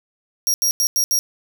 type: tone bursts at uneven times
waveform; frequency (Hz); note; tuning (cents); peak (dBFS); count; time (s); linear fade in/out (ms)
sawtooth; 5640; F8; +16; -13; 5; 0.47-0.54 / 0.62-0.71 / 0.8-0.87 / 0.96-1.04 / 1.11-1.19; 0
effects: none